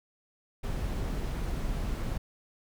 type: noise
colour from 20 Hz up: brown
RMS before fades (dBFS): -32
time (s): 0.63-2.18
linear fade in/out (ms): 10
effects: none